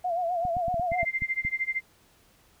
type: tone with vibrato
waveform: sine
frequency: 698.5 Hz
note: F5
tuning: in tune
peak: -25 dBFS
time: 0.04-1.05 s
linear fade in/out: 10 ms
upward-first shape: sine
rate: 7.8 Hz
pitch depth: 85 cents each way
type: clicks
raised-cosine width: 5 ms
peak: -24 dBFS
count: 9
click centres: 0.452 / 0.568 / 0.682 / 0.743 / 0.797 / 0.919 / 1.031 / 1.221 / 1.45 s
type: tone with tremolo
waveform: sine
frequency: 2090 Hz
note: C7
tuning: 2 cents flat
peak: -23 dBFS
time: 0.91-1.82 s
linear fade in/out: 50 ms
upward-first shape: sine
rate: 13 Hz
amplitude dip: 95%
effects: pink hiss -61 dBFS RMS until 2.6 s